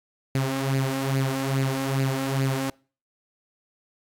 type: tone with flanger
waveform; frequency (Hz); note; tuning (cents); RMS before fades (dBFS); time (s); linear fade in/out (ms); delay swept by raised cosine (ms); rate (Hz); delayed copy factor
sawtooth; 134.6; C3; +49; -25; 0.35-2.7; 2; 0.43 to 3.83; 2.4; +0.6
effects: noise-tail reverb RT60 0.4 s tail -26 dB re dry + AAC 64 kbps